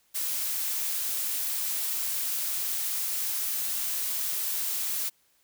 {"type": "noise", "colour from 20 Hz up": "blue", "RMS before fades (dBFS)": -30, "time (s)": [0.14, 5.1], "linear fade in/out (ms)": 20, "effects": ["white hiss -67 dBFS RMS until 5.43 s"]}